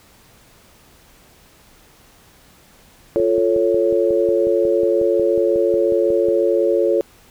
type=chord; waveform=sine; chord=F augmented; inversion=none; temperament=equal; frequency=349.2 / 440 / 554.4 Hz; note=F4 / A4 / C#5; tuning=0 / 0 / 0 cents; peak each=-18 dBFS; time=3.16-7.01 s; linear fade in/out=0 ms
type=click train; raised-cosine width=2 ms; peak=-18 dBFS; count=18; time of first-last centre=3.2-6.285 s; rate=5.51 Hz
effects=pink hiss -50 dBFS RMS until 7.3 s